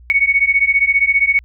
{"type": "beating tone pair", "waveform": "sine", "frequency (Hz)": [2217, 2232], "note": ["C#7", "C#7"], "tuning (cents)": [0, 11], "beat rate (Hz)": 15, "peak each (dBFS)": [-14, -14], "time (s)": [0.1, 1.39], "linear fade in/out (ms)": 0, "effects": ["added 60 Hz sine -39 dBFS peak until 1.44 s"]}